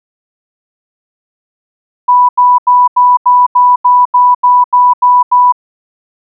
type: tone bursts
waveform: sine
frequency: 987.8 Hz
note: B5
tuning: in tune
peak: -3 dBFS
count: 12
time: 2.08-5.524 s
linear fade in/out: 10 ms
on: 210 ms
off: 84 ms
effects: none